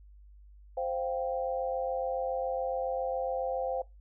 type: chord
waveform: sine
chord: C suspended fourth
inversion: none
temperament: just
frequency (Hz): 523.3 / 697.7 / 784.9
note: C5 / F5 / G5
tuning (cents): 0 / -2 / +2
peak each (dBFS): -32 / -36 / -36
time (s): 0.77-3.82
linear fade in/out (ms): 5
effects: noise-tail reverb RT60 0.2 s tail -20 dB re dry + added 50 Hz sine -51 dBFS peak until 4 s